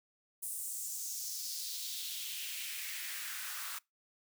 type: noise with high-pass filter sweep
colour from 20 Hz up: white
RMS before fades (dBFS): -41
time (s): 0.42-3.79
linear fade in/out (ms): 10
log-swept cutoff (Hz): 9600 to 1200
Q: 2.5
effects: noise-tail reverb RT60 0.2 s tail -24 dB re dry